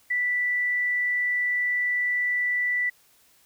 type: tone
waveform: sine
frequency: 1971 Hz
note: B6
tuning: 4 cents flat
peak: -22 dBFS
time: 0.1-2.9 s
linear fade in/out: 10 ms
effects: white hiss -60 dBFS RMS until 3.45 s